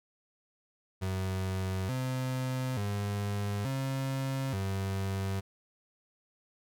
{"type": "tone with pitch steps", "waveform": "35% pulse", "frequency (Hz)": [94.4, 129, 101.7, 134.3, 96.8], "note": ["F#2", "C3", "G#2", "C3", "G2"], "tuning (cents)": [35, -24, -36, 46, -21], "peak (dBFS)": -29, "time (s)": [1.01, 5.41], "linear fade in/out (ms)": 20, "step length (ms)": 880, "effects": []}